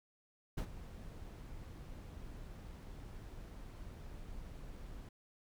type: noise with ADSR envelope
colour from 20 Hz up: brown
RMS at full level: -34 dBFS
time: 0.57-5.09 s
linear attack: 13 ms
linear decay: 74 ms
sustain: -15 dB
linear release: 4 ms
effects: none